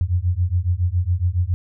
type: beating tone pair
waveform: sine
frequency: 85.6 / 92.8 Hz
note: F2 / F#2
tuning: -34 / +6 cents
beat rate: 7.2 Hz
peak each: -20 dBFS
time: 0.01-1.54 s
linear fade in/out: 0 ms
effects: none